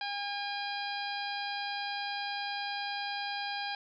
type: harmonic tone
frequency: 810 Hz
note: G#5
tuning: 43 cents flat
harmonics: 1 / 2 / 3 / 4 / 5 / 6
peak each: -37 / -40 / -43 / -43 / -44 / -43 dBFS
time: 0.01-3.75 s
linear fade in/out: 2 ms
effects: none